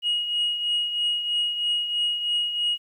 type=tone with tremolo; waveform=sine; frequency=2887 Hz; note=F#7; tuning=43 cents flat; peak=-18 dBFS; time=0.02-2.78 s; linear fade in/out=50 ms; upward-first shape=triangle; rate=3.1 Hz; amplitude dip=65%; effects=tanh soft clip ceiling -18 dBFS + 10-bit